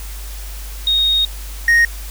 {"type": "tone pair in turn", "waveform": ["sine", "triangle"], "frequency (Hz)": [3729, 1864.5], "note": ["A#7", "A#6"], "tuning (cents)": [0, 0], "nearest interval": "octave", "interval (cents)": 1200, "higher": "first", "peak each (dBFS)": [-12, -7], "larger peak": "second", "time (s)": [[0.87, 1.25], [1.68, 1.85]], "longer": "first", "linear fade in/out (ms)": 2, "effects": ["added 50 Hz sine -27 dBFS peak until 2.1 s", "white hiss -36 dBFS RMS until 2.1 s"]}